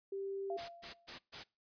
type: tone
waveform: sine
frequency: 392 Hz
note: G4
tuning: in tune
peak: -38 dBFS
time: 0.12-0.57 s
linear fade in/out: 5 ms
type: tone with exponential decay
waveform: sine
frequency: 686 Hz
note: F5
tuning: 31 cents flat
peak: -38 dBFS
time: 0.5-1.19 s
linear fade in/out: 2 ms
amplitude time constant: 150 ms
type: noise bursts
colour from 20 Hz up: white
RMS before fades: -45 dBFS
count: 4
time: 0.57-1.44 s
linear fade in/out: 20 ms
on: 120 ms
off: 130 ms
effects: noise-tail reverb RT60 0.3 s tail -24 dB re dry + resampled to 11025 Hz